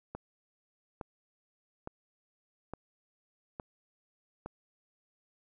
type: click train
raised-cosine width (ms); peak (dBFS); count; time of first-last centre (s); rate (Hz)
1; -25; 6; 0.15-4.46; 1.16
effects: none